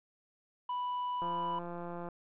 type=tone; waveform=triangle; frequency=987.8 Hz; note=B5; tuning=in tune; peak=-31 dBFS; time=0.69-1.59 s; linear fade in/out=5 ms
type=click train; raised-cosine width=1 ms; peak=-29 dBFS; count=151; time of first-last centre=1.22-2.087 s; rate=173 Hz
effects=resampled to 8000 Hz + 11-bit